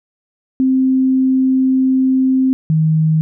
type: tone pair in turn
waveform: sine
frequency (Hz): 261.6 / 157.66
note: C4 / D#3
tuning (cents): 0 / +23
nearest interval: major sixth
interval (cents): 877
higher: first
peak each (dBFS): -10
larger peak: neither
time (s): 0.6-2.53 / 2.7-3.21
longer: first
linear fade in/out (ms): 0
effects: none